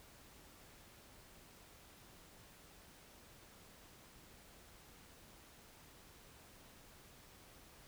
silence, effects pink hiss -61 dBFS RMS until 7.87 s

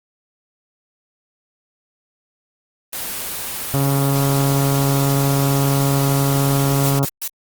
white noise, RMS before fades -26 dBFS, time 2.93-6.99 s, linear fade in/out 0 ms
harmonic tone, 138.6 Hz, C#3, in tune, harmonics 1 / 2 / 3 / 4 / 5 / 6 / 7 / 8 / 9 / 10, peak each -16 / -22 / -26 / -28 / -30 / -32 / -33 / -34 / -35 / -36 dBFS, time 3.74-7.05 s, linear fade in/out 0 ms
blue noise bursts, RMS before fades -24 dBFS, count 3, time 6.84-7.277 s, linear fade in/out 0 ms, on 59 ms, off 130 ms
effects Opus 24 kbps

